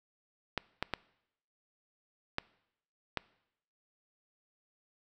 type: clicks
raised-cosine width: 0.3 ms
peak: -15 dBFS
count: 5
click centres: 0.577 / 0.826 / 0.937 / 2.384 / 3.173 s
effects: noise-tail reverb RT60 0.8 s tail -22 dB re dry